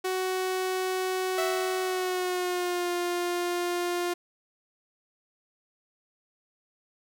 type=tone with pitch glide; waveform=sawtooth; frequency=372.7 to 351.8 Hz; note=F#4 to F4; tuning=+13 to +13 cents; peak=-23 dBFS; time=0.04-4.14 s; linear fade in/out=10 ms; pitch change=-100 cents; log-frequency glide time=1.81-2.91 s
type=tone with exponential decay; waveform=sawtooth; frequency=659.3 Hz; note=E5; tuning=in tune; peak=-23 dBFS; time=1.38-2.63 s; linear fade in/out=2 ms; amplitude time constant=270 ms
effects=none